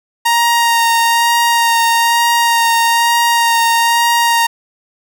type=tone with vibrato; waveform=sawtooth; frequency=932.3 Hz; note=A#5; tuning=in tune; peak=-6 dBFS; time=0.25-4.47 s; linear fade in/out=10 ms; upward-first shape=sine; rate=1.1 Hz; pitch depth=14 cents each way; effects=none